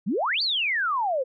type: exponential two-way sweep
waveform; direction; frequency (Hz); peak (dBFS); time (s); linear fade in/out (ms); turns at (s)
sine; up then down; 165.6 to 4699 to 492.4; -22; 0.06-1.24; 20; 0.42
effects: none